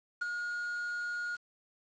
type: tone with ADSR envelope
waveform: triangle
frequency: 1434 Hz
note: F6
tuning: 45 cents sharp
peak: -26 dBFS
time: 0.21-1.37 s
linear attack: 12 ms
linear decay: 10 ms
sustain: -6 dB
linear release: 24 ms
effects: resampled to 16000 Hz + 9-bit